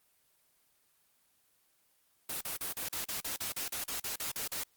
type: noise bursts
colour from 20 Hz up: white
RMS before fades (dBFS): -37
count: 15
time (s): 2.29-4.636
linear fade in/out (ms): 5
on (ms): 120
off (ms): 39
effects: white hiss -71 dBFS RMS until 4.76 s + Opus 24 kbps